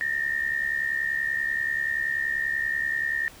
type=tone pair together; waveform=sine; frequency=1794.3 / 1864.7 Hz; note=A6 / A#6; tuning=+33 / 0 cents; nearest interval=minor second; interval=67 cents; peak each=-27 dBFS; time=0.01-3.28 s; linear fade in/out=0 ms; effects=pink hiss -48 dBFS RMS until 3.4 s